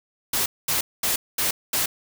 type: noise bursts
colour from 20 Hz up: white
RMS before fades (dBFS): -23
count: 5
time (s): 0.33-1.86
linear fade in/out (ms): 5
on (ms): 130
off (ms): 220
effects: none